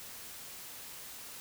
silence, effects white hiss -47 dBFS RMS until 1.4 s

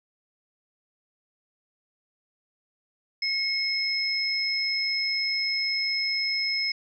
sine tone pair together, 2173 / 5161 Hz, C#7 / E8, -35 / -38 cents, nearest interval octave + minor third, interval 1497 cents, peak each -28 / -26 dBFS, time 3.22-6.72 s, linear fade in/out 5 ms, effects none

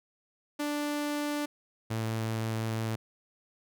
sawtooth tone pair in turn, 293.8 / 111.75 Hz, D4 / A2, +1 / +27 cents, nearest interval octave + perfect fourth, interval 1674 cents, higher first, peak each -26 dBFS, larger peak neither, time 0.59-1.46 / 1.9-2.96 s, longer second, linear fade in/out 10 ms, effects none

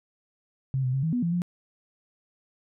sine tone with pitch steps, 133.3 / 127.5 / 134.5 / 161.2 / 245.1 / 170 / 175.8 Hz, C3 / C3 / C3 / E3 / B3 / F3 / F3, +33 / -44 / +48 / -38 / -13 / -46 / +12 cents, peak -23 dBFS, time 0.74-1.419 s, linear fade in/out 0 ms, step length 97 ms, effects none

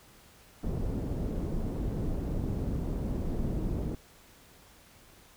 pink low-pass noise, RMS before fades -32 dBFS, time 0.63-3.95 s, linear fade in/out 5 ms, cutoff 350 Hz, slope 12 dB/octave, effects pink hiss -57 dBFS RMS until 5.36 s

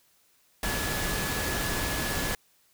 sine tone in noise, 1702 Hz, G#6, 42 cents sharp, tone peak -36 dBFS, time 0.63-2.35 s, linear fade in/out 2 ms, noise pink, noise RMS -30 dBFS, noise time 0.63-2.35 s, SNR -9 dB, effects white hiss -65 dBFS RMS until 2.73 s

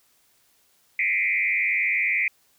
sine tone with frequency modulation, 2217 Hz, C#7, in tune, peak -20 dBFS, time 0.99-2.28 s, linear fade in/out 2 ms, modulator 91.7 Hz, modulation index 2.6, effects white hiss -63 dBFS RMS until 2.58 s

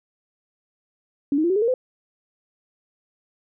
sine tone with pitch steps, 282.8 / 312 / 344.2 / 379.7 / 418.9 / 462.1 / 509.7 Hz, C#4 / D#4 / F4 / F#4 / G#4 / A#4 / C5, +35 / +5 / -25 / +45 / +15 / -15 / -45 cents, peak -17 dBFS, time 1.32-1.74 s, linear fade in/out 2 ms, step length 60 ms, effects none

